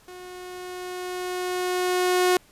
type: tone with level ramp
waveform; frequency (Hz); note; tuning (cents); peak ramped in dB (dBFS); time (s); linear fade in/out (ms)
sawtooth; 363.1; F#4; -33; -36 to -13; 0.08-2.37; 2
effects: pink hiss -56 dBFS RMS until 2.51 s + resampled to 32000 Hz